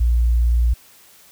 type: tone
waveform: sine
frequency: 58.9 Hz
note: A#1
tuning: 19 cents sharp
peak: -12 dBFS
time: 0-0.74 s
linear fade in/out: 10 ms
effects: tanh soft clip ceiling -9 dBFS + white hiss -49 dBFS RMS until 1.31 s